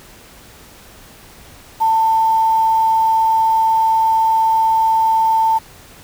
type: tone with quantisation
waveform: sine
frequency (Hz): 892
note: A5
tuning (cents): +23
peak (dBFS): -11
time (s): 1.8-5.59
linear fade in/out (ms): 20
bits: 6
effects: pink hiss -42 dBFS RMS until 6.03 s